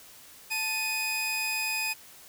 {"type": "tone pair together", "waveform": "sawtooth", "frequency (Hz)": [882.8, 2497], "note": ["A5", "D#7"], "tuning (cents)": [5, 6], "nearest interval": "octave + tritone", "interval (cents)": 1801, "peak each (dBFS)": [-34, -25], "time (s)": [0.5, 1.94], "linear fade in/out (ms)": 20, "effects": ["white hiss -51 dBFS RMS until 2.28 s"]}